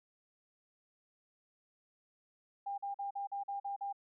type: tone bursts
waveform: sine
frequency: 800 Hz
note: G5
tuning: 35 cents sharp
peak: -36 dBFS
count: 8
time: 2.66-3.928 s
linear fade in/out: 10 ms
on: 120 ms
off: 44 ms
effects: none